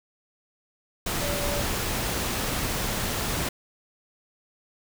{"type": "tone in noise", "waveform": "sine", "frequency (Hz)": 577, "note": "D5", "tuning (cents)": -31, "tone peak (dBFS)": -31, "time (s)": [1.21, 1.62], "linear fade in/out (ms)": 5, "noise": "pink", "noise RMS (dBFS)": -28, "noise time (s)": [1.06, 3.49], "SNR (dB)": -6, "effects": []}